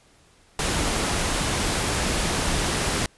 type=noise; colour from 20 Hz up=pink; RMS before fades=-24 dBFS; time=0.59-3.06 s; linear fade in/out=2 ms; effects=pink hiss -57 dBFS RMS until 3.17 s + resampled to 24000 Hz